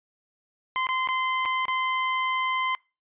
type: tone with dropouts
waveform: 25% pulse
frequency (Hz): 1035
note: C6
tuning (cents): -19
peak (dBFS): -20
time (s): 0.76-2.75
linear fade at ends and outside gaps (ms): 0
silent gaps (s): 0.869-0.889 / 1.074-1.087 / 1.452-1.457 / 1.654-1.682
effects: noise-tail reverb RT60 0.3 s tail -26 dB re dry + resampled to 8000 Hz